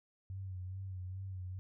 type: tone with vibrato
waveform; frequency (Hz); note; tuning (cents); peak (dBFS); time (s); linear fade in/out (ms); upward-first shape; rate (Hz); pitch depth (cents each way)
sine; 93.8; F#2; +24; -40; 0.3-1.59; 0; sine; 2.4; 50
effects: none